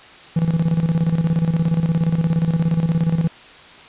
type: tone with tremolo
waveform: triangle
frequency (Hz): 164.81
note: E3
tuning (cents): 0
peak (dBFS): -11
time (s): 0.36-3.28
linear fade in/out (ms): 5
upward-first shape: square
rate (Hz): 17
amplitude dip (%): 65
effects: white hiss -42 dBFS RMS until 3.88 s + resampled to 8000 Hz